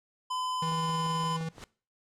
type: tone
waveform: square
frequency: 1014 Hz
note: B5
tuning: 45 cents sharp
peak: -31 dBFS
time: 0.3-1.37 s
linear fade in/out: 10 ms
type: tone with tremolo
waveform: square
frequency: 162.4 Hz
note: E3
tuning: 26 cents flat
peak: -32 dBFS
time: 0.62-1.49 s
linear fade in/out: 5 ms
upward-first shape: sine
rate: 19 Hz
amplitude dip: 25%
type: click train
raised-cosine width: 1 ms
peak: -32 dBFS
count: 6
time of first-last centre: 0.72-1.582 s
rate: 5.8 Hz
type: noise with exponential growth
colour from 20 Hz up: pink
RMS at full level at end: -41 dBFS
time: 1.44-1.64 s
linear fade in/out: 0 ms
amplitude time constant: 42 ms
effects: noise-tail reverb RT60 0.4 s tail -21 dB re dry + low-pass 8000 Hz 12 dB/octave